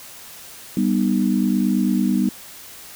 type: chord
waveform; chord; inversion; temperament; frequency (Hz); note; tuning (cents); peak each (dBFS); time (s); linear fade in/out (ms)
sine; G augmented; none; just; 196 / 245 / 306.2; G3 / B3 / D#4; 0 / -14 / -28; -19 / -20 / -23; 0.77-2.29; 2
effects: white hiss -40 dBFS RMS until 2.95 s